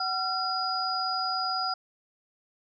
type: tone cluster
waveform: sine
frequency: 751 / 1365 / 4919 Hz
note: F#5 / F6 / D#8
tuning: +26 / -40 / -21 cents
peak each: -31 dBFS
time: 0-1.74 s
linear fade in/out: 5 ms
effects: none